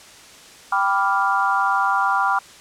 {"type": "chord", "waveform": "sine", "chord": "G dominant seventh", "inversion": "none", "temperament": "equal", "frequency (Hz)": [784, 987.8, 1174.7, 1396.9], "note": ["G5", "B5", "D6", "F6"], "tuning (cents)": [0, 0, 0, 0], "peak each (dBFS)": -22, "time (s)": [0.72, 2.39], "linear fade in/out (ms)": 5, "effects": ["white hiss -44 dBFS RMS until 2.6 s", "low-pass 8000 Hz 12 dB/octave"]}